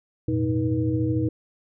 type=tone cluster; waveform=sine; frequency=89.3 / 107.3 / 120.7 / 315.1 / 482.2 Hz; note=F2 / A2 / B2 / D#4 / B4; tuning=+39 / -43 / -39 / +22 / -41 cents; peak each=-31 / -31 / -25 / -24 / -32 dBFS; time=0.28-1.29 s; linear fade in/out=5 ms; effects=none